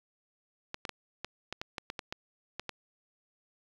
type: clicks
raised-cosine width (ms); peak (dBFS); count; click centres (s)
0.2; -18; 12; 0.744 / 0.852 / 0.893 / 1.246 / 1.526 / 1.615 / 1.782 / 1.901 / 1.992 / 2.125 / 2.596 / 2.693
effects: low-pass 5000 Hz 12 dB/octave + 8-bit